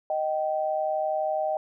sine tone pair together, 622.3 / 774.1 Hz, D#5 / G5, 0 / -22 cents, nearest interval major third, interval 378 cents, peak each -26 / -28 dBFS, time 0.1-1.57 s, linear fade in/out 2 ms, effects none

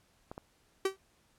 clicks, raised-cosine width 1 ms, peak -28 dBFS, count 2, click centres 0.315 / 0.379 s
45% pulse tone with exponential decay, 385.1 Hz, G4, 31 cents flat, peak -24 dBFS, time 0.85-0.97 s, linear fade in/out 5 ms, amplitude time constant 25 ms
effects pink hiss -69 dBFS RMS until 1.38 s + low-pass 12000 Hz 12 dB/octave

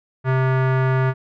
square tone with low-pass filter, 130.81 Hz, C3, in tune, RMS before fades -18 dBFS, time 0.24-1.14 s, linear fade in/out 50 ms, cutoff 1600 Hz, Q 1.9, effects none

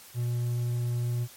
triangle tone, 120.6 Hz, B2, 41 cents flat, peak -24 dBFS, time 0.14-1.28 s, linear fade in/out 50 ms, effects white hiss -50 dBFS RMS until 1.36 s + MP3 64 kbps

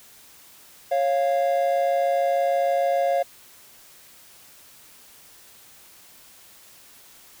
triangle tone pair together, 550.4 / 697 Hz, C#5 / F5, -12 / -4 cents, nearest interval major third, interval 408 cents, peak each -20 dBFS, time 0.91-3.23 s, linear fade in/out 10 ms, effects white hiss -50 dBFS RMS until 7.4 s

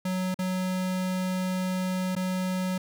square tone with dropouts, 185 Hz, F#3, in tune, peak -27 dBFS, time 0.05-2.78 s, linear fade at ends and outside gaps 5 ms, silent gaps 0.344-0.389 / 2.153-2.163 s, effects none

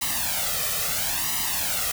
white noise with flanger, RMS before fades -26 dBFS, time 0.01-1.92 s, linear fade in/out 10 ms, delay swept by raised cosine 1 to 1.63 ms, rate 0.74 Hz, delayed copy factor +0.8, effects none

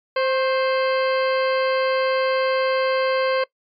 harmonic tone with a mistuned harmonic, 523.3 Hz, C5, in tune, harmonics 1 / 2 / 3 / 4 / 5 / 6 / 8 / 9, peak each -19 / -25 / -29 / -31 / -33 / -35 / -37 / -38 dBFS, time 0.16-3.44 s, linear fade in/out 5 ms, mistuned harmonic 2, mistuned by +39 cents, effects noise-tail reverb RT60 0.1 s tail -21 dB re dry + MP3 96 kbps

